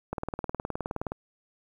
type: click train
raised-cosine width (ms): 1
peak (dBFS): -17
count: 20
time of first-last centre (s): 0.13-1.12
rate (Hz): 19.2
effects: 9-bit